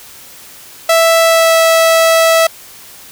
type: tone with pitch glide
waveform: sawtooth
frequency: 659.3 to 654.4 Hz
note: E5 to E5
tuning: 0 to -13 cents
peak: -3 dBFS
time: 0.89-2.47 s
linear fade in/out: 5 ms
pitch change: -13 cents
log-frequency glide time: 1.2-1.57 s
effects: white hiss -36 dBFS RMS until 3.11 s